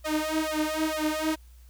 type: tone with flanger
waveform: sawtooth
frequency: 311.1 Hz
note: D#4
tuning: in tune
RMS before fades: -28 dBFS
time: 0.04-1.36 s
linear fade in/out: 20 ms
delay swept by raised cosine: 1.6 to 4.8 ms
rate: 2.2 Hz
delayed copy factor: +0.95
effects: added 60 Hz sine -48 dBFS peak until 1.69 s + white hiss -63 dBFS RMS until 1.69 s